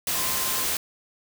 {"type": "tone in noise", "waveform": "sine", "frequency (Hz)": 1046.5, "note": "C6", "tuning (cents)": 0, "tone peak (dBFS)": -36, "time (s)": [0.15, 0.64], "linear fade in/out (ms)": 2, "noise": "white", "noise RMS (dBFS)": -26, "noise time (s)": [0.07, 0.77], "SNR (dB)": -13, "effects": []}